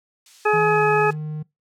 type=noise; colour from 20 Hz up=violet; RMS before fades=-35 dBFS; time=0.26-1.13 s; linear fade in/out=2 ms
type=harmonic tone; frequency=422.7 Hz; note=G#4; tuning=31 cents sharp; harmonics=1 / 2 / 3 / 4 / 6; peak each=-18 / -21 / -23 / -24 / -26 dBFS; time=0.45-1.11 s; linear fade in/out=10 ms
type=tone with pitch glide; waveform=triangle; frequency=160.4 to 153.16 Hz; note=E3 to D#3; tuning=-47 to -27 cents; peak=-24 dBFS; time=0.53-1.43 s; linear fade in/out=10 ms; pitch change=-80 cents; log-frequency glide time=0.72-0.83 s
effects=noise-tail reverb RT60 0.2 s tail -23 dB re dry + low-pass 5000 Hz 12 dB/octave